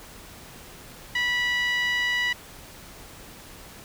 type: tone with band-pass filter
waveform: 10% pulse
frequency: 978 Hz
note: B5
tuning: 17 cents flat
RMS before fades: -25 dBFS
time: 1.15-2.33 s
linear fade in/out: 5 ms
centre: 2200 Hz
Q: 5.3
effects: pink hiss -45 dBFS RMS until 3.84 s